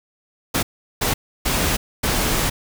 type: noise bursts at uneven times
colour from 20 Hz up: pink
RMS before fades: -20 dBFS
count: 4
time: 0.54-0.63 / 1.01-1.14 / 1.45-1.77 / 2.03-2.5 s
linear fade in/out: 10 ms
effects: none